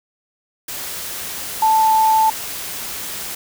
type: tone in noise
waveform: sine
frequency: 880 Hz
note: A5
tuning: in tune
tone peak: -11 dBFS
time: 1.62-2.3 s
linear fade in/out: 5 ms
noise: white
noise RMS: -28 dBFS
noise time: 0.68-3.35 s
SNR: +14 dB
effects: none